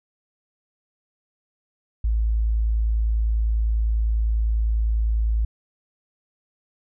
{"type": "tone", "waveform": "sine", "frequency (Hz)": 55, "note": "A1", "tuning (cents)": 0, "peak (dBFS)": -18, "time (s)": [2.04, 5.45], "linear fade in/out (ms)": 5, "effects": []}